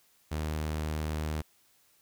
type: tone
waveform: sawtooth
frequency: 77.2 Hz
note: D#2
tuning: 13 cents flat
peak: -27 dBFS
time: 0.31-1.42 s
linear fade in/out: 10 ms
effects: white hiss -66 dBFS RMS until 2.01 s